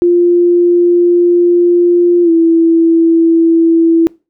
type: tone with pitch glide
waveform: sine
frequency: 349.2 to 330.7 Hz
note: F4 to E4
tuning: 0 to +6 cents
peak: -5 dBFS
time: 0.02-4.07 s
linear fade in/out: 0 ms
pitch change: -94 cents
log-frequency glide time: 2.23-2.3 s
effects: noise-tail reverb RT60 0.3 s tail -24 dB re dry